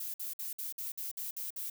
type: noise bursts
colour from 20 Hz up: violet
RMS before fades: -39 dBFS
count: 9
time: 0-1.7 s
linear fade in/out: 5 ms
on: 140 ms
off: 55 ms
effects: none